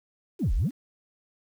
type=exponential two-way sweep; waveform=sine; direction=down then up; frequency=440 to 34.65 to 319.2 Hz; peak=-20 dBFS; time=0.39-0.71 s; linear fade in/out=50 ms; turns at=0.54 s; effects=tanh soft clip ceiling -19 dBFS + 9-bit